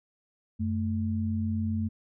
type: tone pair together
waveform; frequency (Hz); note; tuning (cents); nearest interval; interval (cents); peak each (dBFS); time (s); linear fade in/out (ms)
sine; 92.5 / 220; F#2 / A3; 0 / 0; octave + minor third; 1500; -29 / -29; 0.59-1.89; 20
effects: none